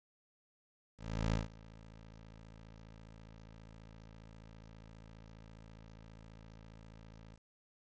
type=tone with ADSR envelope; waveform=15% pulse; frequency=54.8 Hz; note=A1; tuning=6 cents flat; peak=-24 dBFS; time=0.97-7.4 s; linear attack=360 ms; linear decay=150 ms; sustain=-23 dB; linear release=70 ms; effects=resampled to 16000 Hz + 11-bit